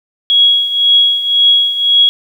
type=tone with tremolo; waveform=sine; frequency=3322 Hz; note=G#7; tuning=in tune; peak=-4 dBFS; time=0.3-2.09 s; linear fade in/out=0 ms; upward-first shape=triangle; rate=1.9 Hz; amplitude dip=75%; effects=7-bit